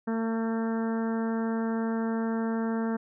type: harmonic tone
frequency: 225.8 Hz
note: A3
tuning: 45 cents sharp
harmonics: 1 / 2 / 3 / 4 / 5 / 6 / 7 / 8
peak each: -27 / -34 / -40 / -40 / -45 / -44 / -44 / -49 dBFS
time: 0.07-2.97 s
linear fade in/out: 10 ms
effects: none